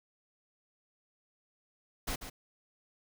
pink noise with echo, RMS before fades -35 dBFS, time 2.07-2.16 s, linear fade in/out 10 ms, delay 140 ms, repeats 1, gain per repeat -9 dB, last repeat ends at 2.3 s, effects none

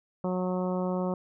harmonic tone, 182.8 Hz, F#3, 21 cents flat, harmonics 1 / 2 / 3 / 4 / 5 / 6 / 7, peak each -29 / -34 / -33 / -40 / -40 / -42 / -46 dBFS, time 0.24-1.14 s, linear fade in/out 2 ms, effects none

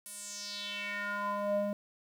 square tone with band-pass filter sweep, 204.2 Hz, G#3, 29 cents flat, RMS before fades -36 dBFS, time 0.06-1.73 s, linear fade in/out 0 ms, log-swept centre 11000 to 430 Hz, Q 3.7, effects 10-bit

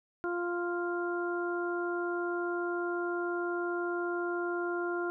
harmonic tone, 349.2 Hz, F4, in tune, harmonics 1 / 2 / 3 / 4, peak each -32 / -40 / -42 / -37 dBFS, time 0.24-5.1 s, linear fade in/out 0 ms, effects none

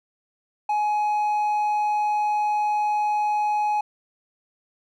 sine tone with hard clipping, 840 Hz, G#5, 19 cents sharp, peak -21 dBFS, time 0.69-3.81 s, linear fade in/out 5 ms, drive 3 dB, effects none

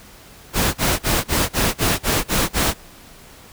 pink noise bursts, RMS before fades -18 dBFS, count 9, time 0.53-2.74 s, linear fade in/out 50 ms, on 210 ms, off 40 ms, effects pink hiss -44 dBFS RMS until 3.52 s

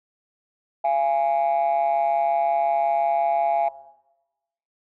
triangle ring-modulated tone, 72.8 Hz, D2, 15 cents flat, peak -12 dBFS, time 0.84-3.69 s, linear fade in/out 10 ms, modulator 755 Hz, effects noise-tail reverb RT60 1.0 s tail -18 dB re dry + tanh soft clip ceiling -14 dBFS

